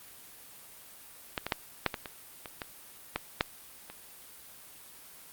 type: clicks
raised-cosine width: 0.3 ms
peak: -14 / -17 / -10 / -8 / -17 / -22 / -24 / -18 / -13 / -8 / -26 dBFS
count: 11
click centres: 1.378 / 1.466 / 1.522 / 1.863 / 1.942 / 2.058 / 2.458 / 2.618 / 3.16 / 3.409 / 3.9 s
effects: white hiss -51 dBFS RMS until 5.32 s + Opus 32 kbps